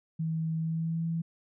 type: tone with pitch glide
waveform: sine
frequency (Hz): 161.1 to 165.25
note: E3 to E3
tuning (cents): -39 to +5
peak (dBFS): -28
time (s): 0.19-1.22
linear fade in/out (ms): 10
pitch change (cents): +44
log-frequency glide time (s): 0.58-1.05
effects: none